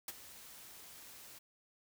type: noise with ADSR envelope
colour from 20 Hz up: white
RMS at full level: -40 dBFS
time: 0.08-1.39 s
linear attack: 3 ms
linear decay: 32 ms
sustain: -14 dB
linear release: 11 ms
effects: none